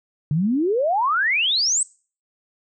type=exponential sweep; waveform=sine; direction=up; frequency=140.3 to 8372 Hz; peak=-17 dBFS; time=0.31-1.83 s; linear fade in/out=2 ms; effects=noise-tail reverb RT60 0.4 s tail -23 dB re dry